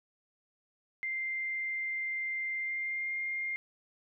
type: tone with pitch glide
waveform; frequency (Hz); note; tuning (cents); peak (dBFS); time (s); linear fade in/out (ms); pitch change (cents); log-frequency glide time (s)
sine; 2093 to 2116; C7 to C7; 0 to +19; -32; 1.03-3.56; 0; +19; 2.57-3.13
effects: none